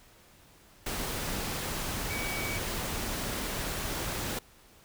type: tone in noise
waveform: sine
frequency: 2270 Hz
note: C#7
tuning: 41 cents sharp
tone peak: -36 dBFS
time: 2.1-2.58 s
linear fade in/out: 5 ms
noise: pink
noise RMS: -34 dBFS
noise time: 0.86-4.39 s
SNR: -5 dB
effects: pink hiss -58 dBFS RMS until 4.84 s